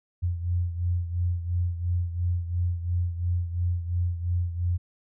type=beating tone pair; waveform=sine; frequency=87.1 / 90 Hz; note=F2 / F#2; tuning=-4 / -47 cents; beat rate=2.9 Hz; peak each=-25 / -31 dBFS; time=0.22-4.78 s; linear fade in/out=20 ms; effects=none